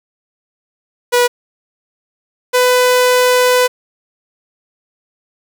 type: tone pair in turn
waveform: sawtooth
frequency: 487.6 / 499.6 Hz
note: B4 / B4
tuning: -22 / +20 cents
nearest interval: unison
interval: 42 cents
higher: second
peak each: -5 dBFS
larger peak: neither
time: 1.12-1.28 / 2.53-3.68 s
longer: second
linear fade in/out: 20 ms
effects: none